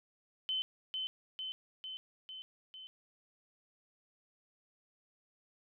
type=tone with echo; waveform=sine; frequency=3057 Hz; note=G7; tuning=44 cents flat; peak=-32 dBFS; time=0.49-0.62 s; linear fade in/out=0 ms; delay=450 ms; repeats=5; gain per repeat=-3 dB; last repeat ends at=2.87 s; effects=none